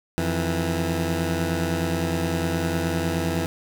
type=tone pair together; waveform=15% pulse; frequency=86.66 / 163.6 Hz; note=F2 / E3; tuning=-13 / -13 cents; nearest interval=major seventh; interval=1100 cents; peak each=-19 dBFS; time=0.18-3.46 s; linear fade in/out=0 ms; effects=none